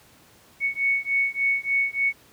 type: beating tone pair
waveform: sine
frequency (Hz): 2217 / 2220.4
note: C#7 / C#7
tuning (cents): 0 / +2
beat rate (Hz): 3.4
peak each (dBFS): -24 / -24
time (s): 0.6-2.13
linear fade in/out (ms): 50
effects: pink hiss -54 dBFS RMS until 2.32 s + high-pass 80 Hz 12 dB/octave